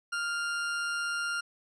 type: tone with amplitude modulation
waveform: 40% pulse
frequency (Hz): 1400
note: F6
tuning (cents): +4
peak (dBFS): -28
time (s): 0.12-1.41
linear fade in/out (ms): 10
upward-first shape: sine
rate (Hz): 156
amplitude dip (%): 25
effects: resampled to 22050 Hz